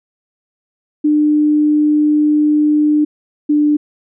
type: tone pair in turn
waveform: sine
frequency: 300 / 297.2 Hz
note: D4 / D4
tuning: +37 / +21 cents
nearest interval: unison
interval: 16 cents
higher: first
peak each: -9 dBFS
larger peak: neither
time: 1.04-3.05 / 3.49-3.77 s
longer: first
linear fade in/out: 10 ms
effects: none